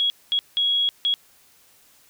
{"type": "tone bursts at uneven times", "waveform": "sine", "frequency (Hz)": 3322, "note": "G#7", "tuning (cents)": 0, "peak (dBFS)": -18, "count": 4, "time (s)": [[0, 0.1], [0.32, 0.39], [0.57, 0.89], [1.05, 1.14]], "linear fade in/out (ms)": 0, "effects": ["white hiss -56 dBFS RMS until 2.09 s"]}